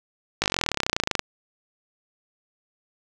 slowing click train, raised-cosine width 0.2 ms, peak -4 dBFS, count 28, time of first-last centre 0.42-1.193 s, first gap 19 ms, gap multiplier 1.03, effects none

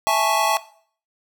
square chord, A major seventh, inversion second, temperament equal, 659.3 / 830.6 / 880 / 1108.7 Hz, E5 / G#5 / A5 / C#6, 0 / 0 / 0 / 0 cents, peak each -23 dBFS, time 0.07-0.57 s, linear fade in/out 0 ms, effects noise-tail reverb RT60 0.5 s tail -17 dB re dry

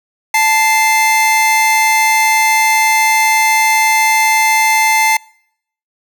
45% pulse tone pair together, 878 / 2088 Hz, A5 / C7, -4 / -4 cents, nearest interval octave + minor third, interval 1500 cents, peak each -12 dBFS, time 0.34-5.17 s, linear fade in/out 5 ms, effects noise-tail reverb RT60 0.7 s tail -26 dB re dry

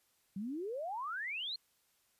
sine exponential sweep, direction up, 183.9 to 4333 Hz, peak -37 dBFS, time 0.36-1.56 s, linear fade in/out 5 ms, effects white hiss -74 dBFS RMS until 2.19 s + resampled to 32000 Hz

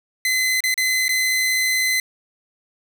sawtooth tone with dropouts, 2039 Hz, C7, 45 cents flat, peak -14 dBFS, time 0.25-2 s, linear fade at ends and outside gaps 2 ms, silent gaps 0.605-0.638 / 0.742-0.777 / 1.082-1.091 s, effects none

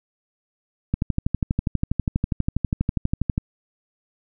click train, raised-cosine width 5 ms, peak -8 dBFS, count 31, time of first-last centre 0.94-3.379 s, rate 12.3 Hz, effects none

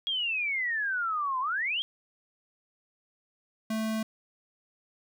sine exponential two-way sweep, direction down then up, 3314 to 1000 to 3314 Hz, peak -27 dBFS, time 0.07-1.82 s, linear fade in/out 0 ms, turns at 1.4 s
square tone, 220 Hz, A3, in tune, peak -29 dBFS, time 3.7-4.03 s, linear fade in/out 5 ms
effects none

